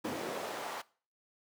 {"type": "noise with high-pass filter sweep", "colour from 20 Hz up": "brown", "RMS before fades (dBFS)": -39, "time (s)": [0.04, 0.82], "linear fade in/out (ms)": 10, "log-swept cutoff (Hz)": [300, 850], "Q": 1.2, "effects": ["noise-tail reverb RT60 0.4 s tail -21 dB re dry", "high-pass 100 Hz 12 dB/octave"]}